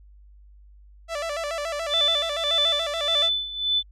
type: tone with vibrato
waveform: sawtooth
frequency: 622.3 Hz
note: D#5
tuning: in tune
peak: -23 dBFS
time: 1.08-3.3 s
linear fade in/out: 50 ms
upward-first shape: square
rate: 7 Hz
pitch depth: 110 cents each way
type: tone with tremolo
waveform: sine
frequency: 3504 Hz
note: A7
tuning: 8 cents flat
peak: -18 dBFS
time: 1.89-3.83 s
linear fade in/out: 50 ms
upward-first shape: sine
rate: 1.7 Hz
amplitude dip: 80%
effects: added 50 Hz sine -47 dBFS peak until 3.91 s + low-pass 8000 Hz 12 dB/octave